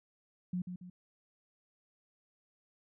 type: tone with echo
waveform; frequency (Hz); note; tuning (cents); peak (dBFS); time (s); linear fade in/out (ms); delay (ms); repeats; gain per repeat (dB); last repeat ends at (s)
sine; 180; F#3; -47; -32; 0.53-0.62; 5; 140; 2; -7; 0.9
effects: none